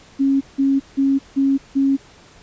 sine tone bursts, 273.2 Hz, C#4, 25 cents flat, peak -13 dBFS, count 5, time 0.19-1.97 s, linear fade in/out 20 ms, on 220 ms, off 170 ms, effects pink hiss -47 dBFS RMS until 2.42 s + resampled to 16000 Hz

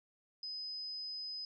sine tone, 5030 Hz, D#8, 18 cents sharp, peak -40 dBFS, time 0.43-1.45 s, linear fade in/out 2 ms, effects none

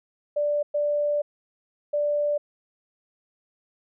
sine tone bursts at uneven times, 587.3 Hz, D5, in tune, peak -21 dBFS, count 3, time 0.36-0.63 / 0.74-1.22 / 1.93-2.38 s, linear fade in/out 10 ms, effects none

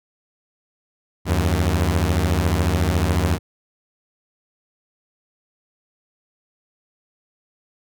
sawtooth beating tone pair, 77.78 / 91.78 Hz, D#2 / F#2, 0 / -14 cents, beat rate 14 Hz, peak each -16 dBFS, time 1.25-3.39 s, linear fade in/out 50 ms, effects none

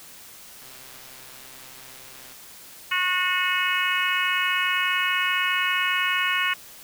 click train, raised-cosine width 0.2 ms, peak -30 dBFS, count 222, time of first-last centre 0.62-2.32 s, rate 130 Hz
harmonic tone, 364.8 Hz, F#4, 24 cents flat, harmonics 3 / 4 / 5 / 6 / 7 / 8, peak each -28 / -28 / -28 / -28 / -28 / -28 dBFS, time 2.91-6.54 s, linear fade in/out 10 ms
effects white hiss -45 dBFS RMS until 6.83 s

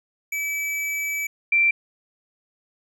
square / sine tone pair in turn, 2300 / 2351 Hz, D7 / D7, -37 / +1 cents, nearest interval unison, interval 38 cents, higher second, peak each -25 / -15 dBFS, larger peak second, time 0.32-1.27 / 1.52-1.71 s, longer first, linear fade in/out 5 ms, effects none

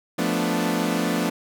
sawtooth chord, B half-diminished seventh, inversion second, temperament equal, 174.61 / 220 / 246.9 / 293.7 Hz, F3 / A3 / B3 / D4, 0 / 0 / 0 / 0 cents, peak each -23 dBFS, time 0.18-1.3 s, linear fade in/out 10 ms, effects none

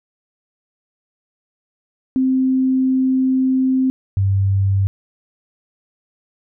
sine tone pair in turn, 260.9 / 97.73 Hz, C4 / G2, -5 / -5 cents, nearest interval octave + perfect fourth, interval 1700 cents, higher first, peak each -13 dBFS, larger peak neither, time 2.16-3.9 / 4.17-4.87 s, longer first, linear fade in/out 0 ms, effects none

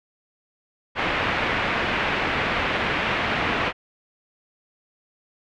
white low-pass noise, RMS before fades -24 dBFS, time 0.95-3.73 s, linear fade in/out 50 ms, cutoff 2600 Hz, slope 24 dB/octave, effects none

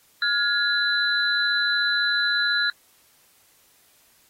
sine tone cluster, 1416 / 1680 / 4003 Hz, F6 / G#6 / B7, +23 / +19 / +23 cents, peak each -24 dBFS, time 0.22-2.7 s, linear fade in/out 2 ms, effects white hiss -59 dBFS RMS until 4.29 s + AAC 48 kbps

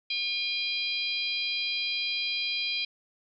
harmonic tone, 806 Hz, G5, 48 cents sharp, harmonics 3 / 4 / 5 / 6, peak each -32 / -33 / -34 / -35 dBFS, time 0.1-2.85 s, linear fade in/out 5 ms, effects none

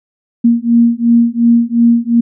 sine beating tone pair, 233.1 / 235.9 Hz, A#3 / A#3, 0 / +21 cents, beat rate 2.8 Hz, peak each -10 dBFS, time 0.44-2.21 s, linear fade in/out 10 ms, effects none

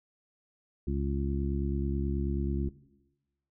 harmonic tone, 69.3 Hz, C#2, in tune, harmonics 1 / 2 / 3 / 4 / 5, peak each -31 / -35 / -35 / -40 / -37 dBFS, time 0.87-2.69 s, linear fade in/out 5 ms, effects noise-tail reverb RT60 1.0 s tail -17 dB re dry

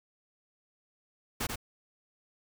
pink noise with echo, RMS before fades -32 dBFS, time 1.4-1.47 s, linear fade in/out 10 ms, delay 89 ms, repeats 1, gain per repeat -4 dB, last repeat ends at 1.559 s, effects none

